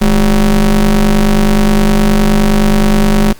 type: ring-modulated tone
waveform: square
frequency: 93.2 Hz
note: F#2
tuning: 13 cents sharp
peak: -4 dBFS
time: 0.01-3.33 s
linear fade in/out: 10 ms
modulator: 118 Hz
effects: pink hiss -40 dBFS RMS until 3.39 s + Opus 48 kbps